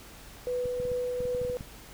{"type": "tone with tremolo", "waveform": "sine", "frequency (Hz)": 495.3, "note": "B4", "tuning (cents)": 5, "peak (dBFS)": -27, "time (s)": [0.47, 1.57], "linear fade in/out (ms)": 0, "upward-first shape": "triangle", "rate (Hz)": 2.6, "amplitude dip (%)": 25}
{"type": "clicks", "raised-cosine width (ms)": 5, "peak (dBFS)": -27, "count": 11, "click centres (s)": [0.657, 0.801, 0.853, 0.917, 1.205, 1.254, 1.349, 1.416, 1.45, 1.499, 1.609]}
{"effects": ["added 50 Hz sine -55 dBFS peak until 1.93 s", "pink hiss -49 dBFS RMS until 1.93 s"]}